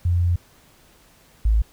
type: tone pair in turn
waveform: sine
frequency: 87.31 / 54.28 Hz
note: F2 / A1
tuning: 0 / -23 cents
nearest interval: minor sixth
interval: 823 cents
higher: first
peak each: -16 / -14 dBFS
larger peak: second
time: 0.05-0.36 / 1.45-1.62 s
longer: first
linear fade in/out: 5 ms
effects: pink hiss -54 dBFS RMS until 1.72 s